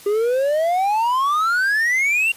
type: exponential sweep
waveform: triangle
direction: up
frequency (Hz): 398.9 to 2794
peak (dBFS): -14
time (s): 0.06-2.32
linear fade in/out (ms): 5
effects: white hiss -43 dBFS RMS until 2.36 s + resampled to 32000 Hz